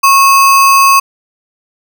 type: tone with sample-and-hold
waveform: sine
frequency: 1095 Hz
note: C#6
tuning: 22 cents flat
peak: -3 dBFS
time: 0.03-1 s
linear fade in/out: 10 ms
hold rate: 3675 Hz
effects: none